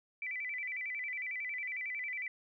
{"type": "tone with vibrato", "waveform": "sine", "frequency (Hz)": 2157, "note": "C#7", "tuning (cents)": -48, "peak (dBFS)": -36, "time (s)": [0.22, 2.28], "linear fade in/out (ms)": 2, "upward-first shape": "square", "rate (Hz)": 11, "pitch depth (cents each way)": 130, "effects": []}